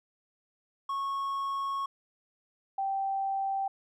triangle / sine tone pair in turn, 1100 / 780.4 Hz, C#6 / G5, -14 / -8 cents, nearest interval tritone, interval 594 cents, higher first, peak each -28 / -28 dBFS, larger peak neither, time 0.89-1.86 / 2.78-3.68 s, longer first, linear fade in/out 5 ms, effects none

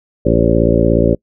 harmonic tone, 56.9 Hz, A#1, 41 cents flat, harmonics 1 / 2 / 3 / 4 / 5 / 6 / 7 / 9 / 10, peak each -18 / -18 / -18 / -18 / -18 / -18 / -18 / -18 / -18 dBFS, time 0.25-1.15 s, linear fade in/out 10 ms, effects noise-tail reverb RT60 0.1 s tail -26 dB re dry

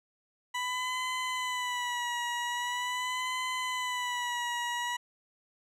20% pulse tone with vibrato, 987.8 Hz, B5, in tune, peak -26 dBFS, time 0.54-4.97 s, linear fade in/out 10 ms, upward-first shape sine, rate 0.43 Hz, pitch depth 51 cents each way, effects low-pass 9000 Hz 12 dB/octave

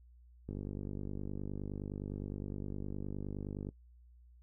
click train, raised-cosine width 3 ms, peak -28 dBFS, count 160, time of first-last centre 0.49-3.689 s, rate 49.7 Hz, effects noise-tail reverb RT60 0.1 s tail -20 dB re dry + added 60 Hz sine -57 dBFS peak until 4.42 s

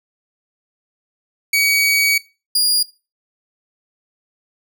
sawtooth tone pair in turn, 2260 / 4844 Hz, C#7 / D#8, +33 / -47 cents, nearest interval octave + minor second, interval 1320 cents, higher second, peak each -10 dBFS, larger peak neither, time 1.53-2.18 / 2.55-2.83 s, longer first, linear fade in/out 5 ms, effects noise-tail reverb RT60 0.3 s tail -20 dB re dry

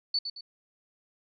sine tone with echo, 4480 Hz, C#8, 18 cents sharp, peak -24 dBFS, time 0.14-0.19 s, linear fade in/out 5 ms, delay 110 ms, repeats 2, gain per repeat -8 dB, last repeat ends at 0.41 s, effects none

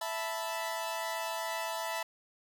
sawtooth chord, E suspended fourth, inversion none, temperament equal, 659.3 / 880 / 987.8 Hz, E5 / A5 / B5, 0 / 0 / 0 cents, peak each -34 / -35 / -35 dBFS, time 0.01-2.03 s, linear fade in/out 5 ms, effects none

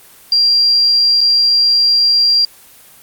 sine tone with dropouts, 4756 Hz, D8, 21 cents sharp, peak -8 dBFS, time 0.32-2.45 s, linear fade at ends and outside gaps 2 ms, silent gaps 1.208-1.212 s, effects white hiss -42 dBFS RMS until 3.02 s + Opus 24 kbps

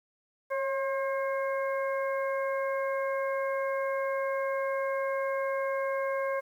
harmonic tone with a mistuned harmonic, 535 Hz, C5, 38 cents sharp, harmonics 1 / 2 / 3 / 4, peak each -29 / -35 / -39 / -41 dBFS, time 0.5-6.41 s, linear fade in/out 20 ms, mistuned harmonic 1, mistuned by +34 cents, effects 10-bit

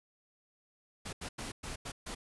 pink noise bursts at uneven times, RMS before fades -41 dBFS, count 6, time 1.05-1.13 / 1.21-1.29 / 1.38-1.52 / 1.63-1.76 / 1.85-1.92 / 2.06-2.15 s, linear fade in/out 10 ms, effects resampled to 24000 Hz

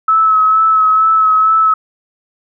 sine tone with vibrato, 1295 Hz, E6, 31 cents flat, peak -7 dBFS, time 0.08-1.74 s, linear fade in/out 5 ms, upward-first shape sine, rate 2.2 Hz, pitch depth 22 cents each way, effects none

